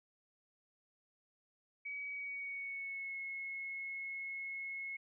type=tone with pitch glide; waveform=sine; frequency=2269 to 2178 Hz; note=C#7 to C#7; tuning=+40 to -31 cents; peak=-40 dBFS; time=1.85-4.97 s; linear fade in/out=10 ms; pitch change=-71 cents; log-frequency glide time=2.11-3.18 s; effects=none